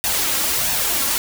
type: noise with flanger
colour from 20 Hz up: white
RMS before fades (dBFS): -20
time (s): 0.04-1.18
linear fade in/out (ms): 0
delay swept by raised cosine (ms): 1.1 to 3.7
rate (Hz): 1.5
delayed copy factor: +0.55
effects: none